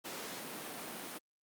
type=high-pass noise; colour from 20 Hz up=pink; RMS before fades=-44 dBFS; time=0.04-1.19 s; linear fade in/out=20 ms; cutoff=190 Hz; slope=24 dB/octave; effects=Opus 48 kbps